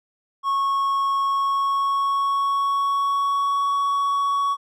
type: tone with pitch glide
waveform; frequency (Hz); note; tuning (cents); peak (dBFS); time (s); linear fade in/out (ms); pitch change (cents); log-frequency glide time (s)
triangle; 1100 to 1121.2; C#6 to C#6; -14 to +19; -17; 0.43-4.57; 50; +33; 1.21-3.71
effects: none